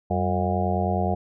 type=harmonic tone with a mistuned harmonic; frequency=89.7 Hz; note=F2; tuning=47 cents sharp; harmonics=1 / 2 / 4 / 5 / 6 / 7 / 8 / 9; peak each=-26 / -27 / -32 / -32 / -37 / -31 / -27 / -33 dBFS; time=0.1-1.15 s; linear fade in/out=10 ms; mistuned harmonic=2; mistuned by=+120 cents; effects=none